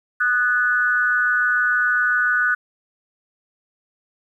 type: tone with amplitude modulation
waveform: sine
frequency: 1480 Hz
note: F#6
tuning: in tune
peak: -12 dBFS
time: 0.2-2.55 s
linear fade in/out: 10 ms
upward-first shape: sine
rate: 247 Hz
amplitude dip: 80%
effects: 9-bit